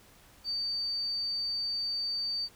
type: tone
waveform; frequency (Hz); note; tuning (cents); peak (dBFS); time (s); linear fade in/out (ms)
sine; 4600; D8; -37; -30; 0.44-2.49; 50
effects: pink hiss -58 dBFS RMS until 2.55 s